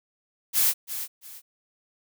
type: noise with echo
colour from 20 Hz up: blue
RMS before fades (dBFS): -21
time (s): 0.53-0.74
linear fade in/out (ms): 50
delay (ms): 340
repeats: 2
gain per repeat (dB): -11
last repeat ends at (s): 1.42
effects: none